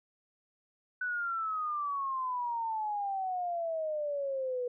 sine exponential sweep, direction down, 1500 to 486.1 Hz, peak -31 dBFS, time 1.01-4.68 s, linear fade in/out 5 ms, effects none

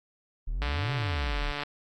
triangle exponential two-way sweep, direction up then down, 32.7 to 138.59 to 32.7 Hz, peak -26 dBFS, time 0.47-1.52 s, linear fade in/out 10 ms, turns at 0.93 s
click train, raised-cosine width 0.3 ms, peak -17 dBFS, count 148, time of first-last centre 0.62-1.634 s, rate 145 Hz
effects AAC 64 kbps

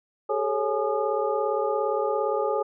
sine tone cluster, 398 / 435.4 / 551 / 841 / 1219 Hz, G4 / A4 / C#5 / G#5 / D#6, +26 / -18 / -11 / +22 / -36 cents, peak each -30 / -27 / -28 / -30 / -32 dBFS, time 0.29-2.63 s, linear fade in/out 10 ms, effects none

